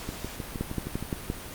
two click trains, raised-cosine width 3 ms, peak -20 / -15 dBFS, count 7 / 5, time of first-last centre 0.09-1.026 / 0.61-1.301 s, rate 6.41 / 5.79 Hz, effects pink hiss -40 dBFS RMS until 1.54 s + Opus 48 kbps

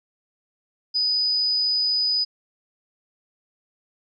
sine tone, 4978 Hz, D#8, in tune, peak -19 dBFS, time 0.94-2.25 s, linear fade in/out 20 ms, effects none

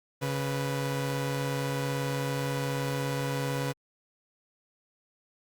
sawtooth tone pair together, 138.59 / 493.2 Hz, C#3 / B4, 0 / -2 cents, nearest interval octave + minor seventh, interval 2198 cents, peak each -26 / -30 dBFS, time 0.21-3.73 s, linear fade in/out 20 ms, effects Opus 48 kbps

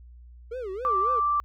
triangle tone with vibrato, 440 Hz, A4, in tune, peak -29 dBFS, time 0.51-1.2 s, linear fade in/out 10 ms, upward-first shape sine, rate 3.7 Hz, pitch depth 280 cents each way
sine tone, 1172 Hz, D6, 4 cents flat, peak -21 dBFS, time 0.85-1.4 s, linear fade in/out 0 ms
effects added 60 Hz sine -45 dBFS peak until 1.44 s

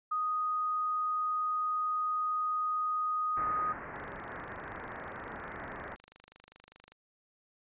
sine tone, 1244.5 Hz, D#6, in tune, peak -29 dBFS, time 0.11-3.73 s, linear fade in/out 10 ms
white low-pass noise, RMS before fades -43 dBFS, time 3.36-5.96 s, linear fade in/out 20 ms, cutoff 1900 Hz, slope 48 dB/octave
click train, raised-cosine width 0.2 ms, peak -35 dBFS, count 75, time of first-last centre 3.96-6.92 s, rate 25 Hz
effects resampled to 8000 Hz

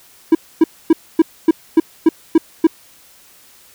triangle tone bursts, 324.5 Hz, E4, 27 cents flat, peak -3 dBFS, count 9, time 0.32-2.67 s, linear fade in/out 5 ms, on 30 ms, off 260 ms, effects white hiss -47 dBFS RMS until 3.74 s

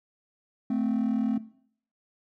triangle tone pair together, 220.3 / 260.3 Hz, A3 / C4, +2 / -9 cents, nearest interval minor third, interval 289 cents, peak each -24 dBFS, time 0.7-1.38 s, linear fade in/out 5 ms, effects noise-tail reverb RT60 0.6 s tail -19 dB re dry + tanh soft clip ceiling -19 dBFS

